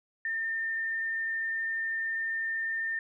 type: tone with frequency modulation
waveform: sine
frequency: 1807 Hz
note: A6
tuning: 46 cents sharp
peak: -29 dBFS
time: 0.25-2.99 s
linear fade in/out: 2 ms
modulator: 40.3 Hz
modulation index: 0.3
effects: none